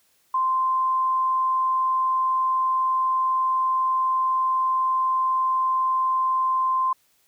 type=tone; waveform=sine; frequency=1042 Hz; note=C6; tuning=7 cents flat; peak=-19 dBFS; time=0.34-6.93 s; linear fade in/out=5 ms; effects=white hiss -64 dBFS RMS until 7.27 s